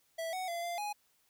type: tone with pitch steps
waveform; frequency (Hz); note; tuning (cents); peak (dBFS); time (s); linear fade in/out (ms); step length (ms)
square; 657 / 744 / 684 / 692 / 831; E5 / F#5 / F5 / F5 / G#5; -6 / +9 / -36 / -16 / +1; -36; 0.18-0.93; 10; 150
effects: white hiss -72 dBFS RMS until 1.29 s